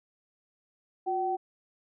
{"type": "tone pair together", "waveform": "sine", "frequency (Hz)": [360, 762.8], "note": ["F#4", "G5"], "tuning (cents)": [-47, -47], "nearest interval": "octave + minor second", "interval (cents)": 1300, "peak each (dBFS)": [-32, -28], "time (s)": [1.06, 1.37], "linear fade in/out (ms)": 20, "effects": []}